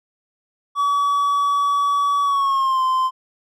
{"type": "tone with pitch glide", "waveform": "triangle", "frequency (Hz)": [1139, 1038.5], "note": ["C#6", "C6"], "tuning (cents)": [47, -13], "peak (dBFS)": -14, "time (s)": [0.75, 3.11], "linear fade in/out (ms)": 50, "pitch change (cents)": -160, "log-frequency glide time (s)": [2.23, 2.83], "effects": []}